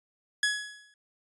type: tone with exponential decay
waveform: sawtooth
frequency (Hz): 1683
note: G#6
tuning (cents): +23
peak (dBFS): -18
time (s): 0.43-0.94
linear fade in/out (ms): 2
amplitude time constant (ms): 110
effects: resampled to 24000 Hz